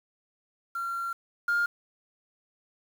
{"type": "tone pair in turn", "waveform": "sine", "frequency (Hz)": [1373, 1409.2], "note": ["F6", "F6"], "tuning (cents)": [-30, 15], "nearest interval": "unison", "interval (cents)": 45, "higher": "second", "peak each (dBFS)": [-29, -21], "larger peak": "second", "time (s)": [[0.75, 1.13], [1.48, 1.66]], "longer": "first", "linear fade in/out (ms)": 5, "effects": ["tanh soft clip ceiling -21 dBFS", "8-bit"]}